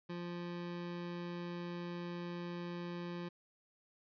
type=tone; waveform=25% pulse; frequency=174.2 Hz; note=F3; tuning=4 cents flat; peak=-37 dBFS; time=0.09-3.29 s; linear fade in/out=10 ms; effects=resampled to 11025 Hz